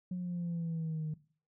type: exponential sweep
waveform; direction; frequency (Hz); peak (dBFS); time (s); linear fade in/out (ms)
sine; down; 182.2 to 153.2; -32; 0.11-1.14; 5
effects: noise-tail reverb RT60 0.4 s tail -18 dB re dry + tanh soft clip ceiling -31 dBFS